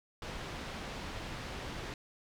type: low-pass noise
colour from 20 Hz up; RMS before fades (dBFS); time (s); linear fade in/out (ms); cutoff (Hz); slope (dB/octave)
pink; -42; 0.22-1.94; 2; 4400; 12
effects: none